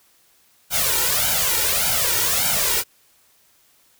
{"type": "noise with flanger", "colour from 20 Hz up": "white", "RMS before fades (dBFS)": -20, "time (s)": [0.7, 2.84], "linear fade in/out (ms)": 50, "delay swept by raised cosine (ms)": [1.3, 2.16], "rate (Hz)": 1.7, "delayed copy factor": 0.9, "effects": ["white hiss -58 dBFS RMS until 3.99 s"]}